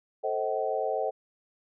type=chord; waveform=sine; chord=A diminished seventh; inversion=none; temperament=just; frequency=440 / 528 / 633.6 / 760.3 Hz; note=A4 / C5 / Eb5 / Gb5; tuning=0 / +16 / +31 / +47 cents; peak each=-32 dBFS; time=0.23-1.11 s; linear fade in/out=20 ms; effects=none